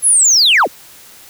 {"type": "linear sweep", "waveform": "sine", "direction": "down", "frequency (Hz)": [11140, 138.59], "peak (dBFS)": -5, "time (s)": [0.02, 0.68], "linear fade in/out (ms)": 50, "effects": ["tanh soft clip ceiling -5 dBFS", "white hiss -40 dBFS RMS until 1.29 s"]}